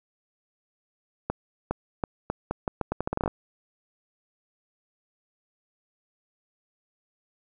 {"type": "accelerating click train", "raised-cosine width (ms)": 1, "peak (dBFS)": -12, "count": 16, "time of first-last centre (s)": [1.3, 3.278], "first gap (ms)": 410, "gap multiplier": 0.8, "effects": []}